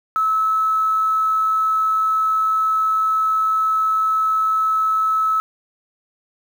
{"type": "tone with quantisation", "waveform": "sine", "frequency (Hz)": 1299, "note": "E6", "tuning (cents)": -26, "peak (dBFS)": -15, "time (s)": [0.16, 5.4], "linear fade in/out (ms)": 0, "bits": 7, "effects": []}